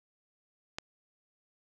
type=click; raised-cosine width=0.2 ms; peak=-18 dBFS; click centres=0.785 s; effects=none